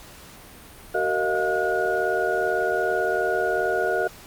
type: tone cluster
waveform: sine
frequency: 378.5 / 461 / 626 / 704 / 1448 Hz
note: F#4 / A#4 / D#5 / F5 / F#6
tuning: +39 / -19 / +10 / +14 / -38 cents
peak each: -27 dBFS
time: 0.94-4.08 s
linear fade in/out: 10 ms
effects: pink hiss -45 dBFS RMS until 4.26 s + Opus 48 kbps